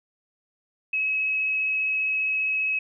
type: tone with vibrato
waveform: sine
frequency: 2565 Hz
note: E7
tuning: 48 cents flat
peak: -22 dBFS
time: 0.93-2.79 s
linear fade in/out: 5 ms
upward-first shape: triangle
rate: 15 Hz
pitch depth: 10 cents each way
effects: none